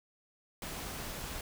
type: noise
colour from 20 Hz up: pink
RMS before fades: -41 dBFS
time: 0.62-1.41 s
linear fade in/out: 2 ms
effects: none